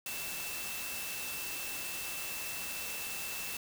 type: tone in noise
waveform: sine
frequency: 2661 Hz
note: E7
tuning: 16 cents sharp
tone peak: -43 dBFS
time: 0.06-3.57 s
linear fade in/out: 2 ms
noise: white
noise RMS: -40 dBFS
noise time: 0.06-3.57 s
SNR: -6 dB
effects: none